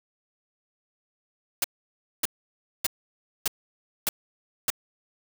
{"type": "noise bursts", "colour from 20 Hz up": "white", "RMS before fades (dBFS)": -24, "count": 6, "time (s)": [1.62, 4.702], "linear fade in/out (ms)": 2, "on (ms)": 22, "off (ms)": 590, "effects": []}